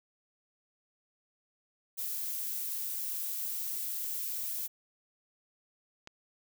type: noise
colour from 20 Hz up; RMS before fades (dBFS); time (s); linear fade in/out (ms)
violet; -36; 1.97-4.68; 20
type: click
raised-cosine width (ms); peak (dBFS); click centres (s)
0.2; -28; 6.074
effects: none